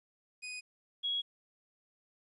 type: tone pair in turn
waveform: sawtooth / sine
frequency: 2489 / 3322 Hz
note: D#7 / G#7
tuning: 0 / 0 cents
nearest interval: perfect fourth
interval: 500 cents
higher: second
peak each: -37 / -31 dBFS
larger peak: second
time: 0.42-0.61 / 1.03-1.22 s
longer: neither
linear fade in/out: 20 ms
effects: resampled to 24000 Hz + 12-bit